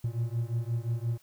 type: beating tone pair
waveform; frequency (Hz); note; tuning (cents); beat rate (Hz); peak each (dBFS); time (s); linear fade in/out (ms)
triangle; 114.6 / 120.3; A#2 / B2; -29 / -45; 5.7; -29 / -30; 0.04-1.18; 5
effects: white hiss -63 dBFS RMS until 1.22 s